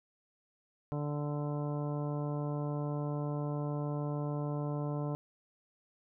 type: harmonic tone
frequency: 146.83 Hz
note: D3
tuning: in tune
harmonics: 1 / 2 / 3 / 4 / 5 / 6 / 7 / 9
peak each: -34 / -40 / -43 / -43 / -48 / -51 / -48 / -55 dBFS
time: 0.92-5.15 s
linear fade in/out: 0 ms
effects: none